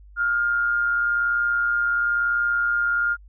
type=tone with amplitude modulation; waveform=sine; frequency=1409 Hz; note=F6; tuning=15 cents sharp; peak=-17 dBFS; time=0.16-3.17 s; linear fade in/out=50 ms; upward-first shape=sine; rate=121 Hz; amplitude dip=40%; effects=added 50 Hz sine -44 dBFS peak until 3.28 s